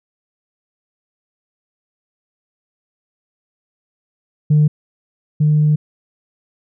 sine tone pair in turn, 150.5 / 151.19 Hz, D3 / D#3, +43 / -49 cents, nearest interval unison, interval 8 cents, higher second, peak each -7 / -9 dBFS, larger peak first, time 4.5-4.68 / 5.4-5.76 s, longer second, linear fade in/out 10 ms, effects tanh soft clip ceiling -6 dBFS

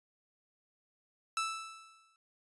sawtooth tone with exponential decay, 1318.5 Hz, E6, in tune, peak -26 dBFS, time 1.37-2.16 s, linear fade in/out 1 ms, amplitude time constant 170 ms, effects resampled to 24000 Hz

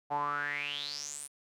sawtooth tone with band-pass filter sweep, 145 Hz, D3, 22 cents flat, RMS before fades -36 dBFS, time 0.1-1.28 s, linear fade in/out 20 ms, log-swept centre 780 to 10000 Hz, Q 9.4, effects none

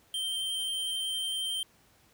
square tone with vibrato, 3136 Hz, G7, in tune, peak -31 dBFS, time 0.14-1.63 s, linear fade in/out 2 ms, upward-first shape square, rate 11 Hz, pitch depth 8 cents each way, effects pink hiss -63 dBFS RMS until 2.13 s + high-pass 60 Hz 12 dB/octave

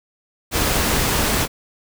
pink noise, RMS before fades -19 dBFS, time 0.51-1.48 s, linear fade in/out 50 ms, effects none

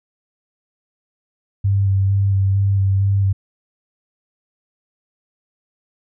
sine tone with vibrato, 98 Hz, G2, in tune, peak -13 dBFS, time 1.64-3.33 s, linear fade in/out 10 ms, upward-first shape square, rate 2.2 Hz, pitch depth 16 cents each way, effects none

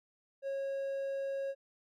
triangle tone, 547 Hz, C#5, 23 cents flat, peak -32 dBFS, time 0.42-1.55 s, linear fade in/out 50 ms, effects none

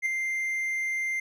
triangle tone with ADSR envelope, 2093 Hz, C7, in tune, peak -20 dBFS, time 0.02-1.2 s, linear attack 38 ms, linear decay 9 ms, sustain -5 dB, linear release 5 ms, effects none

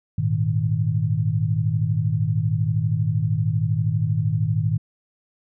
sine chord, Ab suspended second, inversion none, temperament equal, 103.83 / 116.54 / 155.56 Hz, Ab2 / Bb2 / Eb3, 0 / 0 / 0 cents, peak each -23 dBFS, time 0.18-4.78 s, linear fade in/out 5 ms, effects none

